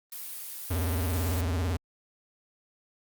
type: noise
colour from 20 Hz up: blue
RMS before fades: -39 dBFS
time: 0.12-1.41 s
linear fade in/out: 2 ms
type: tone with vibrato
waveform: square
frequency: 86 Hz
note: F2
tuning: 26 cents flat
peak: -27 dBFS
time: 0.7-1.77 s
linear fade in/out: 10 ms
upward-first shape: sine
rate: 18 Hz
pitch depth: 170 cents each way
effects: Opus 32 kbps